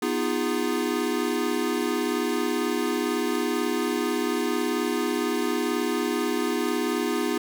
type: chord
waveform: square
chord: F half-diminished seventh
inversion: second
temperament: equal with one note detuned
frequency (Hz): 246.9 / 311.1 / 349.2 / 410.1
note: Cb4 / Eb4 / F4 / Ab4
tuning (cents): 0 / 0 / 0 / -22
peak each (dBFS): -30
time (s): 0.02-7.38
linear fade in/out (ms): 5
effects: none